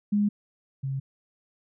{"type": "tone pair in turn", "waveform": "sine", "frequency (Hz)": [206.1, 135.15], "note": ["G#3", "C#3"], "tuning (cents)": [-13, -44], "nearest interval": "perfect fifth", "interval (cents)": 731, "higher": "first", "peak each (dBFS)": [-20, -27], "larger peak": "first", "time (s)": [[0.12, 0.29], [0.83, 1]], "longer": "neither", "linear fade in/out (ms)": 10, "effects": []}